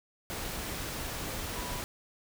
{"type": "tone in noise", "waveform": "sine", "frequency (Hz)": 982, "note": "B5", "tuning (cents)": -10, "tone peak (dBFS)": -43, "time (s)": [1.56, 1.8], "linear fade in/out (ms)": 0, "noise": "pink", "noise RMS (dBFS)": -37, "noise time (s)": [0.3, 1.84], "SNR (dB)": -9, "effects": []}